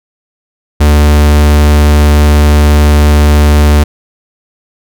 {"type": "tone", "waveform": "45% pulse", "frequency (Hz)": 74.1, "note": "D2", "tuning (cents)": 16, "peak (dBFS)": -3, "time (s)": [0.8, 3.84], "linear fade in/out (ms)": 10, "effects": []}